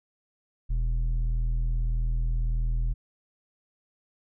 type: tone with low-pass filter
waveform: square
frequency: 40.82 Hz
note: E1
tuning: 16 cents flat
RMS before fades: -26 dBFS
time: 0.69-2.94 s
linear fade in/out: 20 ms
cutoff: 92 Hz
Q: 1.7
effects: none